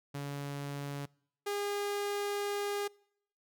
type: tone pair in turn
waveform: sawtooth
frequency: 142 / 407.2 Hz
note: C#3 / G#4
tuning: +42 / -34 cents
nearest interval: octave + tritone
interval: 1824 cents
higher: second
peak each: -33 / -29 dBFS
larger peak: second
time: 0.14-1.06 / 1.46-2.88 s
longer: second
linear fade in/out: 10 ms
effects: noise-tail reverb RT60 0.7 s tail -26 dB re dry